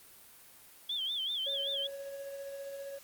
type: tone with vibrato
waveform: sine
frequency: 3322 Hz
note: G#7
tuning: in tune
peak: -32 dBFS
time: 0.89-1.87 s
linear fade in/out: 5 ms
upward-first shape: sine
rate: 5.2 Hz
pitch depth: 140 cents each way
type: tone with tremolo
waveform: triangle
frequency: 555 Hz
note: C#5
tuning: 2 cents sharp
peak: -37 dBFS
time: 1.46-2.99 s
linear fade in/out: 10 ms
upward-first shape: sine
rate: 15 Hz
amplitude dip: 30%
effects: white hiss -56 dBFS RMS until 3.03 s + Opus 32 kbps